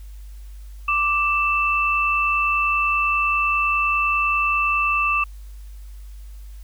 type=tone pair together; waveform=sine; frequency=1174.7 / 2655 Hz; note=D6 / E7; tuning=0 / +12 cents; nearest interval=octave + major second; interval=1412 cents; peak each=-20 dBFS; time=0.88-5.24 s; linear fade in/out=5 ms; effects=added 50 Hz sine -35 dBFS peak until 6.63 s + white hiss -56 dBFS RMS until 6.63 s